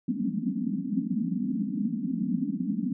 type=band-pass noise; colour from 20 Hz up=white; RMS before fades=-29 dBFS; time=0.08-2.93 s; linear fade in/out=5 ms; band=170 to 280 Hz; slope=96 dB/octave; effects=none